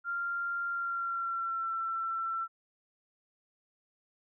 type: tone with pitch glide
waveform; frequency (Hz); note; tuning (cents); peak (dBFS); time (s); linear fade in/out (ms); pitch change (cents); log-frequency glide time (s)
sine; 1390 to 1343.4; F6 to E6; -9 to +32; -31; 0.04-2.48; 50; -59; 0.68-1.71
effects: none